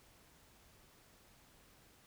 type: silence
effects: pink hiss -65 dBFS RMS until 2.06 s